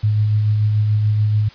sine tone with tremolo, 106.1 Hz, G#2, 38 cents sharp, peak -12 dBFS, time 0.03-1.49 s, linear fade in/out 10 ms, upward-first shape sine, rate 6.9 Hz, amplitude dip 25%, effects white hiss -43 dBFS RMS until 1.54 s + resampled to 11025 Hz

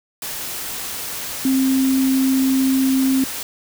sine tone in noise, 264.7 Hz, C4, 20 cents sharp, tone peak -14 dBFS, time 1.45-3.24 s, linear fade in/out 2 ms, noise white, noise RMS -28 dBFS, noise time 0.22-3.43 s, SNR +11 dB, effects none

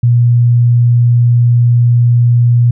sine tone, 120 Hz, B2, 49 cents flat, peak -5 dBFS, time 0.03-2.71 s, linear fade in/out 5 ms, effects none

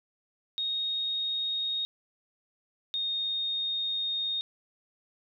sine tone pair in turn, 3729 / 3699 Hz, A#7 / A#7, 0 / -14 cents, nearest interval unison, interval 14 cents, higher first, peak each -28 dBFS, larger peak neither, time 0.58-1.85 / 2.94-4.41 s, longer second, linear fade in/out 0 ms, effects none

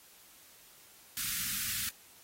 white band-stop noise, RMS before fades -35 dBFS, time 1.17-1.89 s, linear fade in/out 0 ms, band 250 to 1300 Hz, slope 48 dB/octave, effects white hiss -58 dBFS RMS until 2.23 s + AAC 48 kbps

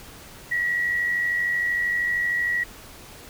sine tone with amplitude modulation, 1923 Hz, B6, 47 cents flat, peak -19 dBFS, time 0.51-2.64 s, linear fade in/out 10 ms, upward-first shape sine, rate 93 Hz, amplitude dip 45%, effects pink hiss -44 dBFS RMS until 3.29 s

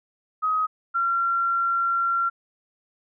sine tone pair in turn, 1263 / 1370 Hz, D#6 / F6, +26 / -34 cents, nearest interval minor second, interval 140 cents, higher second, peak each -20 dBFS, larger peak neither, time 0.42-0.67 / 0.94-2.3 s, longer second, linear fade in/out 20 ms, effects none

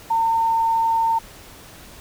sine tone, 908 Hz, A#5, 46 cents flat, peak -16 dBFS, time 0.1-1.19 s, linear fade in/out 10 ms, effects pink hiss -43 dBFS RMS until 2 s

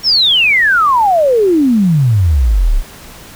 sine exponential sweep, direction down, 5630 to 30 Hz, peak -7 dBFS, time 0.03-2.83 s, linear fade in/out 50 ms, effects pink hiss -35 dBFS RMS until 3.35 s

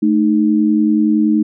sine tone pair together, 218.5 / 309 Hz, A3 / D#4, -12 / -12 cents, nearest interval tritone, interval 600 cents, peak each -13 dBFS, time 0.02-1.43 s, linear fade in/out 10 ms, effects none

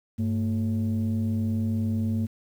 sine tone pair together, 100 / 224.5 Hz, G2 / A3, +35 / +35 cents, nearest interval octave + major second, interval 1400 cents, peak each -24 dBFS, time 0.18-2.27 s, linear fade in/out 20 ms, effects tanh soft clip ceiling -20 dBFS + 9-bit

